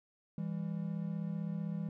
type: tone pair together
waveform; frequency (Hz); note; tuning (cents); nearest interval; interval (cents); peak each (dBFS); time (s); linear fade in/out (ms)
triangle; 164.81 / 200.5; E3 / G3; 0 / +39; minor third; 339; -35 / -37; 0.38-1.89; 2
effects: none